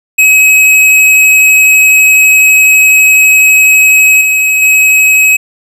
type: tone with level steps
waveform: square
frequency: 2552 Hz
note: D#7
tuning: 43 cents sharp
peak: -3 / -7 / -4 dBFS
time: 0.18-5.37 s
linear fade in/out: 10 ms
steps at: 4.21 / 4.62 s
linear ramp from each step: 2 ms
effects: resampled to 32000 Hz + 7-bit